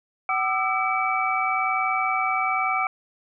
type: tone cluster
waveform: sine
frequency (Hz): 757 / 1202 / 1323 / 2295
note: F#5 / D6 / E6 / D7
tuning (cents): +39 / +40 / +6 / -40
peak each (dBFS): -26 / -27 / -27 / -26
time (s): 0.29-2.87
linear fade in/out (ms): 2
effects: none